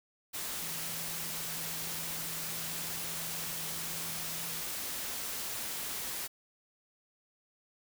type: tone in noise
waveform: sine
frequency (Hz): 164.81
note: E3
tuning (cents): 0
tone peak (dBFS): -49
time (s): 0.61-4.62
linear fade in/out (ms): 20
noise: white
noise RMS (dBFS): -38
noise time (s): 0.33-6.28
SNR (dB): -14
effects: none